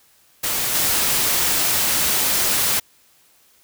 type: noise with level steps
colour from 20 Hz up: white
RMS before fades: -22 / -19 dBFS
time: 0.43-2.8 s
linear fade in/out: 10 ms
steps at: 0.74 s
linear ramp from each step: 10 ms
effects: white hiss -56 dBFS RMS until 3.63 s